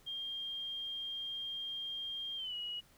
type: tone with pitch glide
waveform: sine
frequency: 3207 to 2907 Hz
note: G7 to F#7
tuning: +39 to -31 cents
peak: -38 dBFS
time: 0.06-2.81 s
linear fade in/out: 20 ms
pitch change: -170 cents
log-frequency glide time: 2.36-2.55 s
effects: pink hiss -65 dBFS RMS until 2.97 s